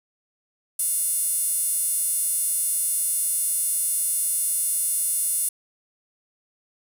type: tone with high-pass filter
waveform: sawtooth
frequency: 708 Hz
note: F5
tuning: 23 cents sharp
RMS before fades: -24 dBFS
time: 0.79-5.49 s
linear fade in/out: 5 ms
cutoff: 10000 Hz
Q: 6.3
effects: none